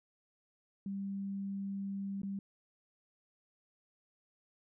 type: tone with dropouts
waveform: sine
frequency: 197 Hz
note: G3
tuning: 9 cents sharp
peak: -36 dBFS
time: 0.86-2.39 s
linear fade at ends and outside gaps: 2 ms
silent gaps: 2.218-2.232 s
effects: none